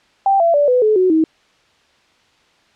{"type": "tone with pitch steps", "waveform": "sine", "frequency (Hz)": [784, 674.7, 580.6, 499.6, 430, 370, 318.4], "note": ["G5", "E5", "D5", "B4", "A4", "F#4", "D#4"], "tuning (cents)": [0, 40, -20, 20, -40, 0, 40], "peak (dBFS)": -10, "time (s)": [0.26, 1.24], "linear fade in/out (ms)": 2, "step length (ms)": 140, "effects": ["white hiss -55 dBFS RMS until 2.75 s", "low-pass 4000 Hz 12 dB/octave"]}